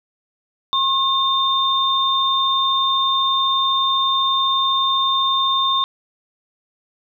sine tone pair together, 1075 / 3616 Hz, C6 / A7, +47 / +47 cents, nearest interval octave + major sixth, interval 2100 cents, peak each -18 dBFS, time 0.73-5.84 s, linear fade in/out 0 ms, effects none

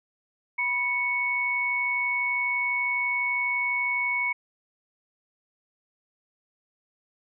sine tone pair together, 983 / 2217 Hz, B5 / C#7, -8 / 0 cents, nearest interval octave + major second, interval 1408 cents, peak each -32 / -24 dBFS, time 0.58-4.33 s, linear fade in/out 10 ms, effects none

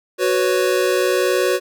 square chord, F# suspended fourth, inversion none, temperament equal, 370 / 493.9 / 554.4 Hz, F#4 / B4 / C#5, 0 / 0 / 0 cents, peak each -19 / -21 / -22 dBFS, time 0.18-1.6 s, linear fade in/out 50 ms, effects none

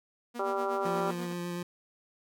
sawtooth tone with tremolo, 239.6 Hz, A#3, 48 cents sharp, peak -34 dBFS, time 0.34-1.34 s, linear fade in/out 20 ms, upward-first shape sine, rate 8.2 Hz, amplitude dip 75%
harmonic tone, 196 Hz, G3, in tune, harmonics 2 / 3 / 4 / 5 / 6 / 7, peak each -33 / -35 / -36 / -37 / -38 / -38 dBFS, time 0.39-1.11 s, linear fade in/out 5 ms
25% pulse tone with vibrato, 174.9 Hz, F3, 3 cents sharp, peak -30 dBFS, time 0.85-1.63 s, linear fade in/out 5 ms, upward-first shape square, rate 8.4 Hz, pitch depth 9 cents each way
effects none

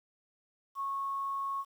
sine tone with quantisation, 1099 Hz, C#6, 15 cents flat, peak -32 dBFS, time 0.75-1.65 s, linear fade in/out 50 ms, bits 10, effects none

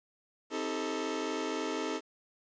sawtooth chord, A half-diminished seventh, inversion first, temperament just, 264 / 316.8 / 396 / 440 Hz, C4 / Eb4 / G4 / A4, +16 / +31 / +18 / 0 cents, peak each -35 / -33 / -36 / -33 dBFS, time 0.5-2.01 s, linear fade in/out 50 ms, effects resampled to 16000 Hz + 10-bit

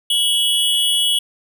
square tone pair together, 2960 / 3339 Hz, F#7 / G#7, 0 / +9 cents, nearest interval major second, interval 209 cents, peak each -18 dBFS, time 0.1-1.19 s, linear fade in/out 5 ms, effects none

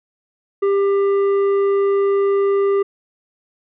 triangle tone with tanh clipping, 397.1 Hz, G4, 22 cents sharp, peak -15 dBFS, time 0.62-2.83 s, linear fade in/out 10 ms, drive 12 dB, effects none

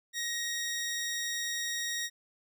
15% pulse tone, 1881 Hz, A#6, 15 cents sharp, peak -26 dBFS, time 0.13-2.1 s, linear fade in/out 50 ms, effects none

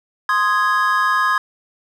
triangle chord, Ab major, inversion first, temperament equal, 1046.5 / 1244.5 / 1661.2 Hz, C6 / Eb6 / Ab6, 0 / 0 / 0 cents, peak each -17 dBFS, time 0.29-1.38 s, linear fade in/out 2 ms, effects none

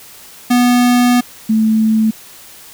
square / sine tone pair in turn, 245.1 / 219.6 Hz, B3 / A3, -13 / -3 cents, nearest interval major second, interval 190 cents, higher first, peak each -9 dBFS, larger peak neither, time 0.5-1.21 / 1.49-2.11 s, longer first, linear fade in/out 10 ms, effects white hiss -38 dBFS RMS until 2.73 s

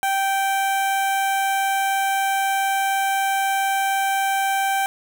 sawtooth tone with notch filter, 781 Hz, G5, 7 cents flat, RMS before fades -21 dBFS, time 0.03-4.86 s, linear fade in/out 0 ms, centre 4700 Hz, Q 1.3, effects none

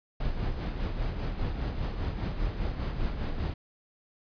brown noise with tremolo, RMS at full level -29 dBFS, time 0.2-3.54 s, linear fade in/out 5 ms, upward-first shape sine, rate 5 Hz, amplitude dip 50%, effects resampled to 11025 Hz

